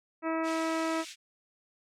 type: harmonic tone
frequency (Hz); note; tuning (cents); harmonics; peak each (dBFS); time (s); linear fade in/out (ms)
323.8; E4; -31; 1 / 2 / 3 / 4 / 5 / 6 / 7 / 8; -31 / -34 / -38 / -37 / -45 / -43 / -46 / -48; 0.22-1.05; 50
type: band-pass noise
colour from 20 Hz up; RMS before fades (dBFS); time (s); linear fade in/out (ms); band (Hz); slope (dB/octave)
pink; -45; 0.43-1.16; 50; 2200 to 8200; 24
effects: none